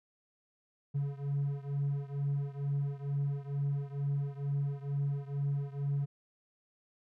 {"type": "beating tone pair", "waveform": "triangle", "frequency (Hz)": [140.3, 142.5], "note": ["C#3", "C#3"], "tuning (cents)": [21, 48], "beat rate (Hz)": 2.2, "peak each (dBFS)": [-31, -33], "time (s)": [0.94, 6.06], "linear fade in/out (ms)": 20, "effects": ["tanh soft clip ceiling -23 dBFS"]}